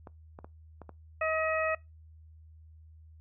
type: clicks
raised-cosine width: 1 ms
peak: -31 dBFS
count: 5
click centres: 0.072 / 0.389 / 0.445 / 0.817 / 0.893 s
type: harmonic tone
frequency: 635 Hz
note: D#5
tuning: 35 cents sharp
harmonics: 1 / 2 / 3 / 4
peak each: -30 / -33 / -35 / -36 dBFS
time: 1.21-1.75 s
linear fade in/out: 5 ms
effects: noise-tail reverb RT60 0.2 s tail -22 dB re dry + added 79 Hz sine -51 dBFS peak until 3.2 s